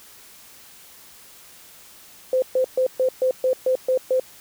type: tone bursts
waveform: sine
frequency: 515 Hz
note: C5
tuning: 28 cents flat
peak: -16 dBFS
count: 9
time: 2.33-4.198 s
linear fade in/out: 2 ms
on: 92 ms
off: 130 ms
effects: white hiss -47 dBFS RMS until 4.4 s